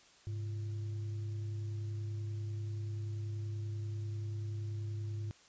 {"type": "tone with frequency modulation", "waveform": "sine", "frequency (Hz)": 103.83, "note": "G#2", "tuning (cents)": 0, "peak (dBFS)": -36, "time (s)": [0.27, 5.31], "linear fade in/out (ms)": 0, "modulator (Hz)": 238, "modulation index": 0.27, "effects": ["white hiss -62 dBFS RMS until 5.48 s", "resampled to 16000 Hz"]}